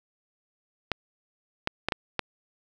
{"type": "clicks", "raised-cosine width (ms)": 0.3, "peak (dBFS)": -9, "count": 5, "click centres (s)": [0.917, 1.674, 1.886, 1.922, 2.193], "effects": []}